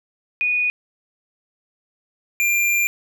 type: tone pair in turn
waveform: sine / square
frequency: 2469 / 2385 Hz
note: D#7 / D7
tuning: -14 / +26 cents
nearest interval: minor second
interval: 60 cents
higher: first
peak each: -17 dBFS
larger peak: neither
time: 0.41-0.7 / 2.4-2.87 s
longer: second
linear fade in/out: 0 ms
effects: none